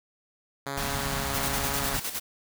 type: tone with vibrato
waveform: 5% pulse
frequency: 138.59 Hz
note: C#3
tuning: in tune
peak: -20 dBFS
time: 0.66-1.97 s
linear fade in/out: 5 ms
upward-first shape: sine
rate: 1.2 Hz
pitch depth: 11 cents each way
type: band-stop noise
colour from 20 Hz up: pink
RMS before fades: -32 dBFS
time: 0.77-2 s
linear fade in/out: 5 ms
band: 270 to 620 Hz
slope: 96 dB/octave
type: noise with tremolo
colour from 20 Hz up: white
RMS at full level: -31 dBFS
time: 1.33-2.2 s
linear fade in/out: 20 ms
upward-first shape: square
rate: 9.8 Hz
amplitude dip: 60%
effects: none